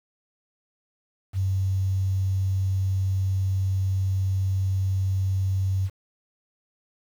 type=tone; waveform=sine; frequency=95.5 Hz; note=G2; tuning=45 cents flat; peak=-21 dBFS; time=1.33-5.9 s; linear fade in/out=50 ms; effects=8-bit